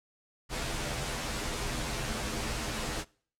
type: noise with comb filter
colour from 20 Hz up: pink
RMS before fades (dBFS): -34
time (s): 0.49-3.05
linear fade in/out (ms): 50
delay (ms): 11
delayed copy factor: -0.9
effects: noise-tail reverb RT60 0.5 s tail -24 dB re dry + low-pass 9000 Hz 12 dB/octave